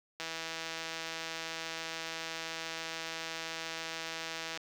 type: click train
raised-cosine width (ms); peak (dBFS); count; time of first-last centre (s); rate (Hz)
0.2; -21; 714; 0.2-4.574; 163
effects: high-pass 200 Hz 12 dB/octave + 8-bit